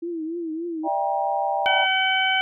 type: tone with vibrato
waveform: sine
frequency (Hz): 329.6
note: E4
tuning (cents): 0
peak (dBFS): -26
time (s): 0.02-0.88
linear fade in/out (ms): 10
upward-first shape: triangle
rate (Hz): 3.5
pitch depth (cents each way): 110
type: chord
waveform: sine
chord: E half-diminished seventh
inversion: third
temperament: just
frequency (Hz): 593.3 / 659.3 / 791.1 / 949.3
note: D5 / E5 / G5 / Bb5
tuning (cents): +18 / 0 / +16 / +31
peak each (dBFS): -28 / -29 / -23 / -29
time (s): 0.83-1.87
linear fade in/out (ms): 50
type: harmonic tone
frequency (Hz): 760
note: F#5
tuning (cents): +46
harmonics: 1 / 2 / 3 / 4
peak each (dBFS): -24 / -24 / -24 / -24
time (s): 1.66-2.41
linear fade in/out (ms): 0
effects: none